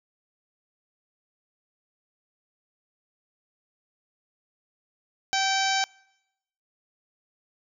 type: harmonic tone with a mistuned harmonic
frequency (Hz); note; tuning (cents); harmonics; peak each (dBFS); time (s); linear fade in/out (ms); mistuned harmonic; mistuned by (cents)
772; G5; -27; 1 / 2 / 3 / 4 / 5 / 6 / 7 / 8 / 9; -26 / -29 / -31 / -32 / -33 / -34 / -34 / -35 / -36; 5.33-5.84; 0; 2; +21
effects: noise-tail reverb RT60 0.9 s tail -26 dB re dry